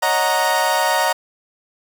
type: chord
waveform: 30% pulse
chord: D# minor seventh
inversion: third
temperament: equal with one note detuned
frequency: 554.4 / 622.3 / 735.3 / 932.3 Hz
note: C#5 / D#5 / F#5 / A#5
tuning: 0 / 0 / -11 / 0 cents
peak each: -22 / -20 / -19 / -16 dBFS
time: 0.02-1.13 s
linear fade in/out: 10 ms
effects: none